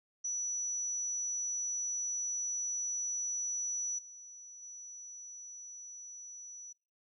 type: tone with level steps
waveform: sine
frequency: 5910 Hz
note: F#8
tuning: 3 cents flat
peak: -33 / -48 / -45 dBFS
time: 0.24-6.73 s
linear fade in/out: 10 ms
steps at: 3.98 / 4.62 s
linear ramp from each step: 10 ms
effects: noise-tail reverb RT60 0.3 s tail -22 dB re dry